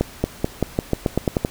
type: accelerating click train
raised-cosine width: 2 ms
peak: -4 dBFS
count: 11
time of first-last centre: 0.01-1.449 s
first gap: 230 ms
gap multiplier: 0.89
effects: pink hiss -41 dBFS RMS until 1.5 s